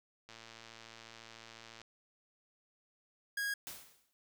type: click train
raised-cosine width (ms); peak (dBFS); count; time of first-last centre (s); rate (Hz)
0.2; -34; 175; 0.29-1.816; 114
type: tone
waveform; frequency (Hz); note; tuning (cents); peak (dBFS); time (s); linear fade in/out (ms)
45% pulse; 1642; G#6; -20; -34; 3.37-3.54; 5
type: noise with exponential decay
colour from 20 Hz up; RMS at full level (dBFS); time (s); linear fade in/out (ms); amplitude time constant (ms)
white; -43; 3.67-4.13; 0; 100
effects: none